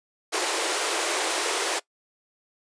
pink high-pass noise, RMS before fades -26 dBFS, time 0.32-1.8 s, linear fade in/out 20 ms, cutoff 320 Hz, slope 96 dB/octave, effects noise-tail reverb RT60 0.1 s tail -21 dB re dry + resampled to 22050 Hz

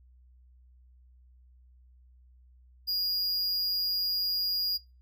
square tone, 4858 Hz, D#8, 42 cents flat, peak -28 dBFS, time 2.87-4.78 s, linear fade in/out 20 ms, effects noise-tail reverb RT60 0.3 s tail -23 dB re dry + added 62 Hz sine -55 dBFS peak until 5.01 s

